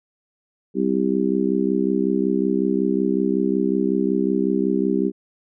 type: harmonic tone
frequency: 65.41 Hz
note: C2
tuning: in tune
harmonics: 3 / 4 / 5 / 6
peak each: -23 / -23 / -23 / -23 dBFS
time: 0.74-5.12 s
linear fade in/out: 50 ms
effects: none